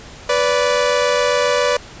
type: tone pair together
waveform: sawtooth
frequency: 493.9 / 581.3 Hz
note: B4 / D5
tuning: 0 / -18 cents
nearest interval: minor third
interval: 282 cents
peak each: -13 dBFS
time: 0.29-1.77 s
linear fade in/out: 5 ms
effects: pink hiss -38 dBFS RMS until 2 s + resampled to 16000 Hz